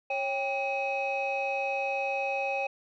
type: tone cluster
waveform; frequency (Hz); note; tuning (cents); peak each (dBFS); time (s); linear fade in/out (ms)
sine; 550 / 794 / 2540; C#5 / G5 / D#7; -14 / +22 / +35; -31; 0.1-2.67; 5
effects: tanh soft clip ceiling -22 dBFS